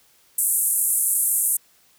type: band-pass noise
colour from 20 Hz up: pink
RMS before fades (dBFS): -21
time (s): 0.38-1.57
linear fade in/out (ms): 5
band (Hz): 8500 to 13000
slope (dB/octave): 48
effects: white hiss -58 dBFS RMS until 1.98 s